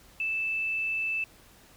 sine tone, 2637 Hz, E7, in tune, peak -27 dBFS, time 0.2-1.24 s, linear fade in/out 2 ms, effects pink hiss -56 dBFS RMS until 1.76 s

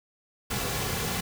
pink noise with comb filter, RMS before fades -30 dBFS, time 0.5-1.21 s, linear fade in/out 10 ms, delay 3.2 ms, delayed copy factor -0.55, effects none

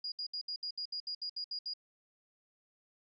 sine tone bursts, 4866 Hz, D#8, 39 cents flat, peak -36 dBFS, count 12, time 0.04-1.737 s, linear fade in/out 5 ms, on 80 ms, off 67 ms, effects none

